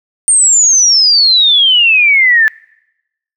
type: exponential sweep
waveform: sine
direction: down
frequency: 8870 to 1725 Hz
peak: -5 dBFS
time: 0.28-2.48 s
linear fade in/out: 0 ms
effects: noise-tail reverb RT60 0.9 s tail -26 dB re dry